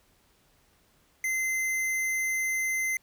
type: tone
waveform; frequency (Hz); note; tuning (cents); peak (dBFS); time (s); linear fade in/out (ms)
square; 2068; C7; -21; -27; 1.24-2.97; 2
effects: pink hiss -65 dBFS RMS until 3.02 s